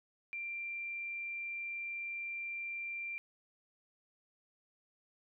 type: tone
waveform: sine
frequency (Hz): 2367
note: D7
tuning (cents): +13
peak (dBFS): -38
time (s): 0.33-3.18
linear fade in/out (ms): 0
effects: none